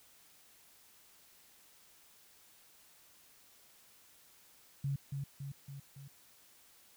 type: tone with echo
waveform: sine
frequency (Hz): 138.9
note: C#3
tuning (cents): +4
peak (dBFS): -32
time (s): 4.84-4.96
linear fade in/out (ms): 5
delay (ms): 280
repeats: 4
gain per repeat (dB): -4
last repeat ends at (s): 6.08
effects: white hiss -63 dBFS RMS until 6.96 s